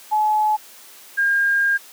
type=tone pair in turn; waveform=sine; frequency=854 / 1612.1 Hz; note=G#5 / G6; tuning=+48 / +48 cents; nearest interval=major seventh; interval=1100 cents; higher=second; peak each=-15 dBFS; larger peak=neither; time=0.11-0.57 / 1.17-1.78 s; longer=second; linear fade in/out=20 ms; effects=white hiss -44 dBFS RMS until 1.92 s + high-pass 300 Hz 12 dB/octave